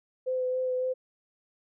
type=tone with vibrato; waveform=sine; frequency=510 Hz; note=C5; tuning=44 cents flat; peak=-26 dBFS; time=0.26-0.94 s; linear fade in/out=20 ms; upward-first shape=sine; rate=3.6 Hz; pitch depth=14 cents each way; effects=none